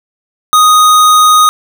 square tone, 1244.5 Hz, D#6, in tune, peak -4 dBFS, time 0.53-1.49 s, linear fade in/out 0 ms, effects none

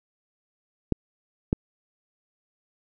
clicks, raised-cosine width 3 ms, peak -8 dBFS, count 2, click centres 0.923 / 1.529 s, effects none

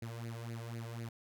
sawtooth tone with flanger, 115.9 Hz, A#2, 10 cents flat, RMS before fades -43 dBFS, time 0.02-1.09 s, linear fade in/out 5 ms, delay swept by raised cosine 0.44 to 2.04 ms, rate 4 Hz, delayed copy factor +0.8, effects none

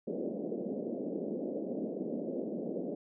pink band-pass noise, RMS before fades -37 dBFS, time 0.07-2.95 s, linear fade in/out 5 ms, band 190 to 580 Hz, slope 48 dB/octave, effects none

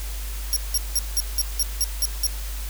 15% pulse tone bursts, 5588 Hz, F8, in tune, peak -13 dBFS, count 9, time 0.53-2.267 s, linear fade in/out 0 ms, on 33 ms, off 180 ms, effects added 50 Hz sine -28 dBFS peak until 2.69 s + white hiss -38 dBFS RMS until 2.69 s

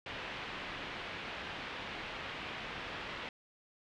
white low-pass noise, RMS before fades -43 dBFS, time 0.06-3.29 s, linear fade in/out 2 ms, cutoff 3100 Hz, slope 24 dB/octave, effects none

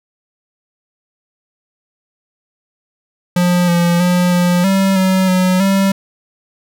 square tone with pitch steps, 177.3 / 172.6 / 178.4 / 177 / 193.5 / 188.3 / 184.2 / 194.7 Hz, F3 / F3 / F3 / F3 / G3 / F#3 / F#3 / G3, +26 / -20 / +37 / +23 / -22 / +31 / -7 / -12 cents, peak -11 dBFS, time 3.36-5.92 s, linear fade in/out 5 ms, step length 320 ms, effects none

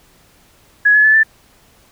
sine tone with pitch steps, 1677 / 1706.3 / 1736.1 / 1766.5 Hz, G#6 / G#6 / A6 / A6, +16 / +46 / -24 / +6 cents, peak -7 dBFS, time 0.85-1.234 s, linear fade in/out 10 ms, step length 96 ms, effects pink hiss -51 dBFS RMS until 1.91 s

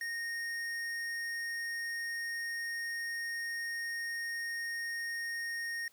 sine tone with hard clipping, 1854 Hz, A#6, 10 cents flat, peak -37 dBFS, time 0.01-5.88 s, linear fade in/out 2 ms, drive 13 dB, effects white hiss -66 dBFS RMS until 5.92 s

